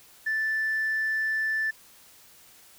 sine tone, 1760 Hz, A6, in tune, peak -23 dBFS, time 0.26-1.71 s, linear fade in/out 10 ms, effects tanh soft clip ceiling -21 dBFS + white hiss -54 dBFS RMS until 2.78 s

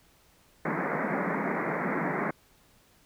pink band-pass noise, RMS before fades -30 dBFS, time 0.65-2.31 s, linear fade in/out 5 ms, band 150 to 2200 Hz, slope 96 dB/octave, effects pink hiss -62 dBFS RMS until 3.05 s

